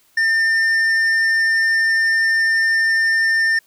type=tone with tanh clipping; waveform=triangle; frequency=1803 Hz; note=A6; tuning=42 cents sharp; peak=-15 dBFS; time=0.17-3.59 s; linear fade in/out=5 ms; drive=11 dB; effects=white hiss -57 dBFS RMS until 3.66 s